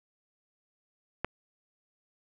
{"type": "click", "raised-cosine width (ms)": 0.5, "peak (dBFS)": -14, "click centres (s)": 1.246, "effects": []}